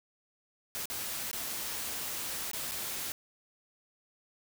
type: noise with dropouts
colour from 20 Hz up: white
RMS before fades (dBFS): -37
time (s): 0.75-3.12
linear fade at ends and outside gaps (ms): 0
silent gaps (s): 0.856-0.9 / 1.313-1.33 / 2.514-2.533 / 2.712-2.718
effects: none